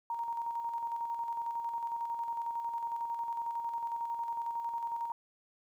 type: tone with tremolo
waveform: sine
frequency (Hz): 932.3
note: A#5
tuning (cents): 0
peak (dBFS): -32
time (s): 0.1-5.12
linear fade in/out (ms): 2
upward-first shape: square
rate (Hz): 11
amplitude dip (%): 40
effects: 11-bit